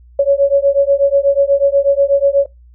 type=beating tone pair; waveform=sine; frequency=554.4 / 562.6 Hz; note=C#5 / C#5; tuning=0 / +26 cents; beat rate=8.2 Hz; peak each=-12 dBFS; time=0.19-2.46 s; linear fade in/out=5 ms; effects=noise-tail reverb RT60 0.2 s tail -23 dB re dry + added 60 Hz sine -40 dBFS peak until 2.74 s